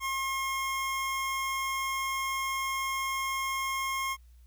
25% pulse tone, 1074 Hz, C6, 45 cents sharp, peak -26 dBFS, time 0-4.17 s, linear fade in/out 50 ms, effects added 60 Hz sine -52 dBFS peak until 4.46 s + white hiss -71 dBFS RMS until 4.46 s

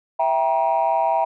sine chord, E diminished, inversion none, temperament equal with one note detuned, 659.3 / 784 / 948.6 Hz, E5 / G5 / Bb5, 0 / 0 / +30 cents, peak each -20 dBFS, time 0.19-1.25 s, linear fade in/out 10 ms, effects tanh soft clip ceiling -11 dBFS

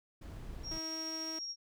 brown noise, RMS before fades -45 dBFS, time 0.21-0.79 s, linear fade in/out 10 ms
sine tone with tremolo, 5588 Hz, F8, in tune, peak -37 dBFS, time 0.63-1.56 s, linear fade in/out 50 ms, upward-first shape triangle, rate 14 Hz, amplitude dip 30%
sawtooth tone, 320.5 Hz, E4, 49 cents flat, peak -39 dBFS, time 0.71-1.39 s, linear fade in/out 5 ms
effects none

